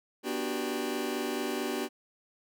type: chord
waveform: sawtooth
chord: G major seventh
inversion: first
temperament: just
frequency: 245 / 294 / 367.5 / 392 Hz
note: B3 / D4 / F#4 / G4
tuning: -14 / +2 / -12 / 0 cents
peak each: -32 dBFS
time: 0.23-1.89 s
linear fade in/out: 50 ms
effects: none